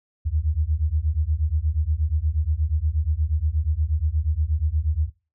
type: beating tone pair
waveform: sine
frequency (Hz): 73.1 / 81.5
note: D2 / E2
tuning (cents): -7 / -19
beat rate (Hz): 8.4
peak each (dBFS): -23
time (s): 0.25-5.1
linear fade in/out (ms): 20
effects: noise-tail reverb RT60 0.3 s tail -19 dB re dry